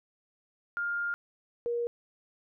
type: tone pair in turn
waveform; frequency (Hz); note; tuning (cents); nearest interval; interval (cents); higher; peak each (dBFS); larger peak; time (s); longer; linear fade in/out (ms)
sine; 1407 / 474; F6 / A#4; +12 / +29; octave + perfect fifth; 1883; first; -29 / -28; second; 0.77-1.14 / 1.66-1.87; first; 0
effects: none